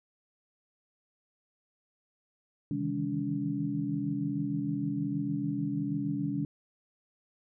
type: tone cluster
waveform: sine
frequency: 133.4 / 154.6 / 161.1 / 202.5 / 285.1 Hz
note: C3 / D#3 / E3 / G#3 / C#4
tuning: +34 / -11 / -39 / -43 / +49 cents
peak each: -38 / -38 / -38 / -36 / -32 dBFS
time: 2.71-6.45 s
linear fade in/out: 2 ms
effects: none